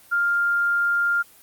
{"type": "tone", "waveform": "sine", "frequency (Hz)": 1400, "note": "F6", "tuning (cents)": 4, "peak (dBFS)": -18, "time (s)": [0.11, 1.23], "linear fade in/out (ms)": 20, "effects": ["white hiss -51 dBFS RMS until 1.42 s", "Opus 32 kbps"]}